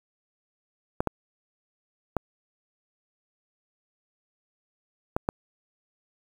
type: clicks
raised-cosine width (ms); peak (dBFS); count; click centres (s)
1; -10; 5; 1.005 / 1.073 / 2.167 / 5.165 / 5.289
effects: 7-bit